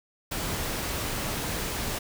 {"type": "noise", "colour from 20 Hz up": "pink", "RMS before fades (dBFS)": -31, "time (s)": [0.31, 1.99], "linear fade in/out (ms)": 10, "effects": []}